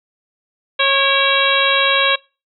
harmonic tone with a mistuned harmonic, 548 Hz, C#5, 20 cents flat, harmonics 1 / 2 / 3 / 4 / 5 / 6 / 7, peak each -20 / -20 / -20 / -20 / -20 / -20 / -20 dBFS, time 0.79-2.16 s, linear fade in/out 10 ms, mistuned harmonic 4, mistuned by +78 cents, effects noise-tail reverb RT60 0.3 s tail -24 dB re dry

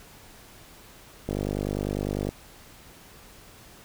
click train, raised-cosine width 2 ms, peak -15 dBFS, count 51, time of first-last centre 1.29-2.29 s, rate 50 Hz, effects pink hiss -50 dBFS RMS until 3.84 s

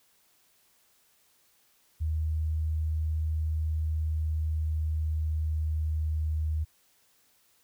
sine tone with pitch glide, 78.4 to 77.72 Hz, D#2 to D#2, +14 to -1 cents, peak -26 dBFS, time 2-6.65 s, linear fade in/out 20 ms, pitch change -15 cents, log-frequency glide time 3.47-6.38 s, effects white hiss -66 dBFS RMS until 7.63 s

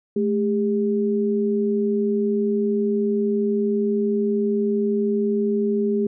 sine tone pair together, 215.7 / 403 Hz, A3 / G4, -34 / +48 cents, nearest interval major seventh, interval 1082 cents, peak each -21 dBFS, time 0.16-6.07 s, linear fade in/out 5 ms, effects none

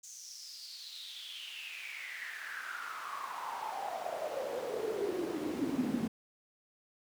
brown noise with high-pass filter sweep, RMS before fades -39 dBFS, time 0.03-6.08 s, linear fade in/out 10 ms, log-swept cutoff 6600 to 220 Hz, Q 7.2, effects none

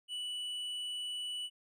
sine tone with hard clipping, 2960 Hz, F#7, in tune, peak -38 dBFS, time 0.08-1.5 s, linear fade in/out 50 ms, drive 5 dB, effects none

